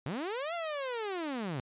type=linear two-way sweep; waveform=sawtooth; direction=up then down; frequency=119.5 to 698.5 to 119.5 Hz; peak=-30 dBFS; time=0.06-1.6 s; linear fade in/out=0 ms; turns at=0.54 s; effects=resampled to 8000 Hz